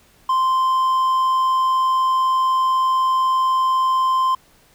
triangle tone, 1042 Hz, C6, 7 cents flat, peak -13 dBFS, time 0.29-4.35 s, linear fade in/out 5 ms, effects pink hiss -54 dBFS RMS until 4.74 s

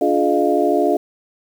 sine tone cluster, 290.5 / 350.9 / 424.2 / 613 / 693 Hz, D4 / F4 / G#4 / D#5 / F5, -19 / +8 / +37 / -26 / -14 cents, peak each -20 dBFS, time 0.01-0.97 s, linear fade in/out 5 ms, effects 7-bit

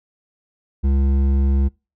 sine tone with hard clipping, 68.3 Hz, C#2, 25 cents flat, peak -16 dBFS, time 0.83-1.69 s, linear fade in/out 20 ms, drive 9 dB, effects noise-tail reverb RT60 0.3 s tail -26 dB re dry

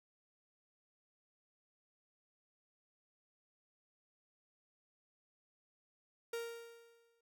45% pulse tone with exponential decay, 465.3 Hz, A#4, 3 cents flat, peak -37 dBFS, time 6.33-7.21 s, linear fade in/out 5 ms, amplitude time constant 190 ms, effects none

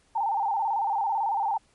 sine tone with vibrato, 850 Hz, G#5, 40 cents sharp, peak -23 dBFS, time 0.15-1.58 s, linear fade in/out 10 ms, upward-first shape square, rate 18 Hz, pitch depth 100 cents each way, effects pink hiss -64 dBFS RMS until 1.74 s + MP3 48 kbps

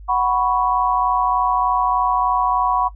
sine chord, F# suspended fourth, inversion none, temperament just, 740 / 986.7 / 1110 Hz, F#5 / B5 / C#6, 0 / -2 / +2 cents, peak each -20 dBFS, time 0.08-2.89 s, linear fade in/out 20 ms, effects noise-tail reverb RT60 0.1 s tail -17 dB re dry + added 50 Hz sine -35 dBFS peak until 2.95 s

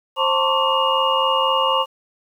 sine tone cluster, 530 / 898 / 1060 / 1144 / 2845 Hz, C5 / A5 / C6 / D6 / F7, +22 / +35 / +22 / -46 / +31 cents, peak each -22 dBFS, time 0.16-1.86 s, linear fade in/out 50 ms, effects 8-bit

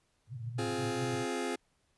white band-pass noise, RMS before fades -40 dBFS, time 0.27-1.26 s, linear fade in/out 50 ms, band 110 to 130 Hz, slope 96 dB/octave
sawtooth chord, F minor, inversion second, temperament just, 261.9 / 349.2 / 419.1 Hz, C4 / F4 / Ab4, +2 / 0 / +16 cents, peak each -33 dBFS, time 0.58-1.56 s, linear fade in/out 10 ms
effects pink hiss -74 dBFS RMS until 1.97 s + resampled to 24000 Hz

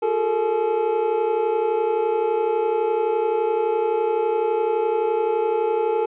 triangle tone cluster, 361.1 / 420.5 / 452.3 / 854 Hz, F#4 / G#4 / A4 / G#5, -42 / +22 / +48 / +48 cents, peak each -28 / -23 / -19 / -24 dBFS, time 0.02-6.06 s, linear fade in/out 10 ms, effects resampled to 8000 Hz

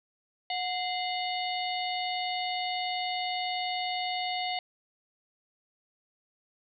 harmonic tone with a mistuned harmonic, 730 Hz, F#5, 24 cents flat, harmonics 1 / 3 / 4 / 5 / 6, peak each -32 / -37 / -38 / -39 / -40 dBFS, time 0.5-4.59 s, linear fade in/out 2 ms, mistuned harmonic 3, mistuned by -88 cents, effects none

